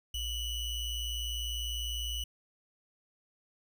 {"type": "ring-modulated tone", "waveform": "square", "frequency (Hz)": 1500, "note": "F#6", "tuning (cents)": 23, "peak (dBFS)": -31, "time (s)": [0.14, 2.24], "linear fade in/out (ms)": 5, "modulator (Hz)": 1440, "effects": []}